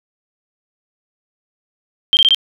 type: tone bursts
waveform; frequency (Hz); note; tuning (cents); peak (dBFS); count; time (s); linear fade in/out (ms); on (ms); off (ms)
sine; 3162; G7; +14; -8; 4; 2.13-2.346; 0; 39; 20
effects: none